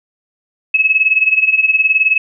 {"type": "tone with tremolo", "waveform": "sine", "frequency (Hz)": 2579, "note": "E7", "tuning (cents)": -39, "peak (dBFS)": -6, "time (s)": [0.74, 2.18], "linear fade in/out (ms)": 5, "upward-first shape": "sine", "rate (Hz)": 19, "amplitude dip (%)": 80, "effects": []}